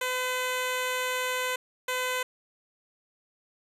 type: tone pair in turn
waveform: 10% pulse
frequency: 507 / 507 Hz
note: B4 / B4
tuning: +45 / +45 cents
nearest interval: unison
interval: 0 cents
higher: neither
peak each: -19 / -19 dBFS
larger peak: neither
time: 0.01-1.56 / 1.88-2.23 s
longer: first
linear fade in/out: 5 ms
effects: resampled to 32000 Hz